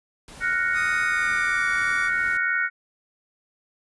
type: noise with tremolo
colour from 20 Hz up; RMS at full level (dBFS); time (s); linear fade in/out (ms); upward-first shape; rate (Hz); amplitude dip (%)
pink; -43; 0.28-2.37; 0; sine; 2.1; 30
type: chord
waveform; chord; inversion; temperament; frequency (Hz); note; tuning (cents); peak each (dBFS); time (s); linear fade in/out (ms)
sine; Gb major seventh; third; equal; 1396.9 / 1480 / 1864.7 / 2217; F6 / Gb6 / Bb6 / Db7; 0 / 0 / 0 / 0; -28 / -24 / -26 / -29; 0.4-2.7; 50
type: tone with pitch glide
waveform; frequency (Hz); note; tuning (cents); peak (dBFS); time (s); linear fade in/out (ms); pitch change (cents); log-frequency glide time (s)
sawtooth; 1242 to 1158.8; D#6 to D6; -3 to -24; -28; 0.73-2.11; 50; -121; 1.05-1.69
effects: resampled to 24000 Hz